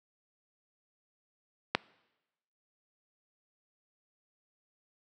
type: click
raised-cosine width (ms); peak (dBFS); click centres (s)
0.3; -8; 1.75
effects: noise-tail reverb RT60 1.0 s tail -23 dB re dry + high-pass 150 Hz 12 dB/octave

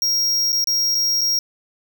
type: tone with dropouts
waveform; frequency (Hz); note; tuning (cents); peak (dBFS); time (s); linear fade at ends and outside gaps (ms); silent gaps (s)
square; 5600; F8; +4; -17; 0.02-1.39; 1; 0.521-0.528 / 0.642-0.672 / 0.947-0.951 / 1.21-1.214
effects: none

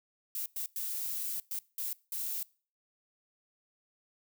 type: noise bursts at uneven times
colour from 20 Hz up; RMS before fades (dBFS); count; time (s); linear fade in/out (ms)
violet; -36; 6; 0.35-0.46 / 0.56-0.66 / 0.76-1.4 / 1.51-1.59 / 1.78-1.93 / 2.12-2.43; 2
effects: noise-tail reverb RT60 0.4 s tail -23 dB re dry

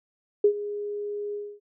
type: tone with ADSR envelope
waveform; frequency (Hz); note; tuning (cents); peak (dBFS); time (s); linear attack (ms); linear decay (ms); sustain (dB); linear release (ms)
sine; 412.5; G#4; -12; -13; 0.44-1.6; 5; 81; -16; 260
effects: none

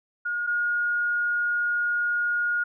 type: tone pair in turn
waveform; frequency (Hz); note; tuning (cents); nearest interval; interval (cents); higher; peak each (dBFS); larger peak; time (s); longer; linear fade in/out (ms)
sine; 1433 / 1433; F6 / F6; +44 / +44; unison; 0; neither; -25 / -22; second; 0.25-0.47 / 0.47-2.64; second; 10
effects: none

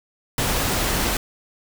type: noise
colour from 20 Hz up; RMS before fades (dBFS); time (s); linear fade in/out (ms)
pink; -22; 0.38-1.17; 2
effects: none

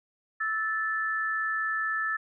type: tone pair together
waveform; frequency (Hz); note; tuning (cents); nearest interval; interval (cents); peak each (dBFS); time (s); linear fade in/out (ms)
sine; 1312.5 / 1752; E6 / A6; -8 / -8; perfect fourth; 500; -31 / -28; 0.4-2.17; 10
effects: none

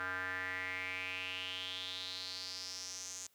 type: tone with band-pass filter sweep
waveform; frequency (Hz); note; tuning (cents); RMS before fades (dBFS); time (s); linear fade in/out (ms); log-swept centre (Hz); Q
square; 92.5; F#2; 0; -42; 0-3.27; 0; 1500 to 6800; 5.5
effects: white hiss -72 dBFS RMS until 3.34 s + high-pass 60 Hz 12 dB/octave

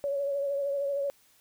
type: tone with vibrato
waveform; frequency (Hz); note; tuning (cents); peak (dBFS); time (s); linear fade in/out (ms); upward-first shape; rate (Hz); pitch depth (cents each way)
sine; 561; C#5; +21; -27; 0.04-1.1; 0; triangle; 13; 39
effects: white hiss -63 dBFS RMS until 1.4 s

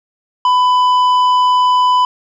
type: tone with tanh clipping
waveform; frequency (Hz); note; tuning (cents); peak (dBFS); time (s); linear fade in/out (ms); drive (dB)
sine; 999; B5; +20; -10; 0.45-2.05; 2; 8
effects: none

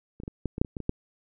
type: clicks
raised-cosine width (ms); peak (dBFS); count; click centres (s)
3; -27 / -25 / -22 / -15 / -20 / -6 / -24 / -21 / -22 / -12; 10; 0.201 / 0.235 / 0.279 / 0.457 / 0.581 / 0.615 / 0.648 / 0.768 / 0.803 / 0.894
effects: none

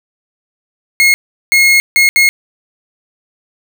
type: tone bursts at uneven times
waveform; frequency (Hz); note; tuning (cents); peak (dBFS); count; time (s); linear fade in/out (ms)
40% pulse; 2160; C#7; -45; -5; 4; 1-1.14 / 1.52-1.8 / 1.96-2.09 / 2.16-2.29; 0
effects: none

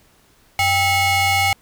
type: ring-modulated tone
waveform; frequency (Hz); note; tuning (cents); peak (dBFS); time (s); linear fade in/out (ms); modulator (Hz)
35% pulse; 698.5; F5; 0; -10; 0.59-1.53; 2; 1490
effects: pink hiss -55 dBFS RMS until 1.61 s

